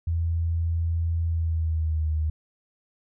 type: tone with pitch glide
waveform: sine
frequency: 83.3 to 77.72 Hz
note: E2 to D#2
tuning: +19 to -1 cents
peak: -22 dBFS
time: 0.07-2.3 s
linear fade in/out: 5 ms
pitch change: -120 cents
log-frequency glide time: 1.25-2.09 s
effects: none